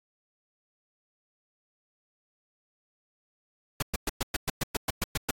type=noise bursts; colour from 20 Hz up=pink; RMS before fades=-28 dBFS; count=12; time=3.8-5.31 s; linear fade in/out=5 ms; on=25 ms; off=110 ms; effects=AAC 64 kbps